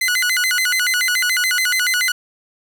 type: tone with vibrato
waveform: sawtooth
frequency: 1732 Hz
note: A6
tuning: 28 cents flat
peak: -12 dBFS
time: 0.01-2.12 s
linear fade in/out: 5 ms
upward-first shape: square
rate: 7 Hz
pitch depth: 290 cents each way
effects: none